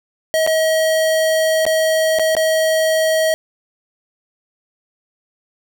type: tone with dropouts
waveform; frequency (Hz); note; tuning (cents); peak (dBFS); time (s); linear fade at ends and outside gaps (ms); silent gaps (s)
square; 637; D#5; +41; -14; 0.34-3.34; 0; 0.465-0.474 / 1.653-1.665 / 2.187-2.195 / 2.351-2.367
effects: none